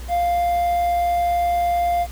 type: tone with quantisation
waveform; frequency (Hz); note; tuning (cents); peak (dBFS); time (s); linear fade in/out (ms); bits
triangle; 698.5; F5; 0; -15; 0.08-2.07; 50; 7
effects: added 60 Hz sine -31 dBFS peak until 2.11 s + pink hiss -42 dBFS RMS until 2.11 s